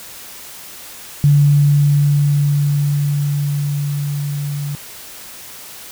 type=tone with level ramp; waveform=sine; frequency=144.4 Hz; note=D3; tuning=29 cents flat; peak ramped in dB=-7 to -20 dBFS; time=1.24-4.75 s; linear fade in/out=0 ms; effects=white hiss -35 dBFS RMS until 5.91 s